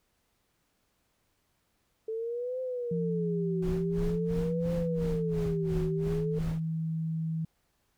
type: tone with vibrato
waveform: sine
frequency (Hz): 438.1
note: A4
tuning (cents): -7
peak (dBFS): -31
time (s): 2.08-6.39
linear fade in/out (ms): 5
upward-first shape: triangle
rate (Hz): 0.47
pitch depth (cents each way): 290
type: tone with pitch glide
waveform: sine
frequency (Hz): 170 to 161.29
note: F3 to E3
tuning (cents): -46 to -37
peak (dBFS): -29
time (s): 2.91-7.45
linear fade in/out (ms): 5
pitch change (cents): -91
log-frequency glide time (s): 4.6-5.92
type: noise with tremolo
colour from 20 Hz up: brown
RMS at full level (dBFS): -35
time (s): 3.62-6.6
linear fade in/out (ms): 5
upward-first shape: sine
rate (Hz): 2.9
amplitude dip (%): 100
effects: pink hiss -74 dBFS RMS until 7.97 s